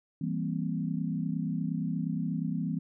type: chord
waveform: sine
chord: C dominant seventh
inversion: first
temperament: equal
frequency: 164.81 / 196 / 233.1 / 261.6 Hz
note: E3 / G3 / Bb3 / C4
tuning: 0 / 0 / 0 / 0 cents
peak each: -32 / -35 / -36 / -36 dBFS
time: 0.21-2.79 s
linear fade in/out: 5 ms
effects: none